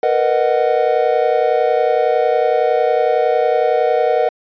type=chord; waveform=triangle; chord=B major seventh; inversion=third; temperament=just; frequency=463 / 493.9 / 617.4 / 740.8 Hz; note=A#4 / B4 / D#5 / F#5; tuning=-12 / 0 / -14 / +2 cents; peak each=-16 dBFS; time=0.03-4.29 s; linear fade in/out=2 ms; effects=resampled to 11025 Hz